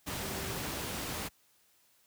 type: tone in noise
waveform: sine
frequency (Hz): 388.8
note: G4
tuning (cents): -14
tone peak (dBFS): -45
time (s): 0.22-0.59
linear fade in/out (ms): 20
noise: pink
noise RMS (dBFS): -37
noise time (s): 0.06-1.29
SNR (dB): -11
effects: white hiss -68 dBFS RMS until 2.06 s + high-pass 60 Hz 12 dB/octave